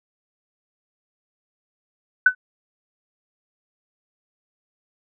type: tone with exponential decay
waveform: sine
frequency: 1502 Hz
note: F#6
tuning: 26 cents sharp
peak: -6 dBFS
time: 2.26-2.35 s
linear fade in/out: 5 ms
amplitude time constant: 18 ms
effects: none